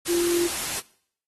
sine tone in noise, 345.4 Hz, F4, 19 cents flat, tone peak -21 dBFS, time 0.08-0.48 s, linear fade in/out 20 ms, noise white, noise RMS -29 dBFS, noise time 0.05-0.81 s, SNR +5 dB, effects noise-tail reverb RT60 0.6 s tail -21 dB re dry + AAC 32 kbps

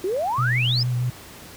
sine exponential sweep, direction up, 349.2 to 5300 Hz, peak -21 dBFS, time 0.04-0.83 s, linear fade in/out 2 ms
click, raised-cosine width 1 ms, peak -27 dBFS, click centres 0.165 s
sine tone with vibrato, 123.47 Hz, B2, in tune, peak -20 dBFS, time 0.38-1.1 s, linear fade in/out 5 ms, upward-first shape sine, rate 6.4 Hz, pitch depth 23 cents each way
effects pink hiss -42 dBFS RMS until 1.56 s + high-pass 60 Hz 12 dB/octave

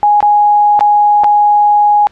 sine tone with dropouts, 830 Hz, G#5, 1 cent flat, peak -5 dBFS, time 0.03-2.07 s, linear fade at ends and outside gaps 0 ms, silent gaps 0.205-0.227 / 0.792-0.808 / 1.236-1.243 s, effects pink hiss -46 dBFS RMS until 2.11 s + low-pass 4000 Hz 12 dB/octave

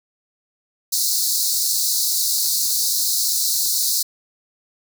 pink high-pass noise, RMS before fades -20 dBFS, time 0.92-4.03 s, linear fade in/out 10 ms, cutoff 4000 Hz, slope 96 dB/octave, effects none

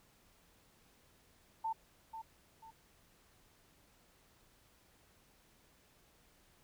sine tone with echo, 893 Hz, A5, 25 cents sharp, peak -34 dBFS, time 1.64-1.73 s, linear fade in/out 10 ms, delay 490 ms, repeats 2, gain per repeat -9 dB, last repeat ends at 2.71 s, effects pink hiss -68 dBFS RMS until 6.63 s

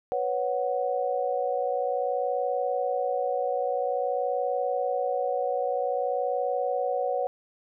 sine chord, B suspended second, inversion none, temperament equal, 493.9 / 554.4 / 740 Hz, B4 / C#5 / F#5, 0 / 0 / 0 cents, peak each -29 dBFS, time 0.12-7.27 s, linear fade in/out 0 ms, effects none

